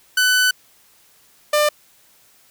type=tone pair in turn; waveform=sawtooth; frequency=1500 / 597 Hz; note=F#6 / D5; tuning=+23 / +28 cents; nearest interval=octave + major third; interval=1595 cents; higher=first; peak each=-10 dBFS; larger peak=neither; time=0.17-0.51 / 1.53-1.69 s; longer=first; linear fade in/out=5 ms; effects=white hiss -54 dBFS RMS until 2.5 s